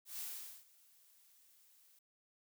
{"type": "noise with ADSR envelope", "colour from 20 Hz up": "blue", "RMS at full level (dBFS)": -43, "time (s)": [0.05, 1.99], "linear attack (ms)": 140, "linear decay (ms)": 450, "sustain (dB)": -24, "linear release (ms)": 4, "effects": []}